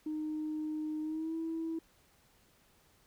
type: tone with pitch glide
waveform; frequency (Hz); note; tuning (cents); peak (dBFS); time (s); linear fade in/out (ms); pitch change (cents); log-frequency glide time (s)
sine; 308.1 to 325.7; D#4 to E4; -17 to -21; -33; 0.06-1.79; 5; +96; 1.02-1.35
effects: tanh soft clip ceiling -30 dBFS + pink hiss -67 dBFS RMS until 3.06 s